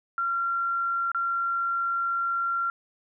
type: tone with dropouts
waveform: sine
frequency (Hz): 1374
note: F6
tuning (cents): -29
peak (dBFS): -24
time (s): 0.18-2.7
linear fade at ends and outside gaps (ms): 1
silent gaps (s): 1.117-1.147
effects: none